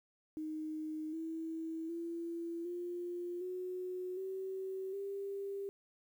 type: tone with pitch steps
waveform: sine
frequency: 311.1 / 323.9 / 337.3 / 351.2 / 365.7 / 380.8 / 396.5 Hz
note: D#4 / E4 / E4 / F4 / F#4 / F#4 / G4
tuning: 0 / -30 / +40 / +10 / -20 / +50 / +20 cents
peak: -38 dBFS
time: 0.37-5.69 s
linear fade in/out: 0 ms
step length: 760 ms
effects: 11-bit